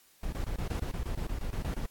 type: noise bursts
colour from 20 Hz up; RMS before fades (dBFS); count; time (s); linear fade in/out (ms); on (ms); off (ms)
brown; -33; 14; 0.23-1.859; 2; 95; 23
effects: white hiss -62 dBFS RMS until 1.9 s + AAC 64 kbps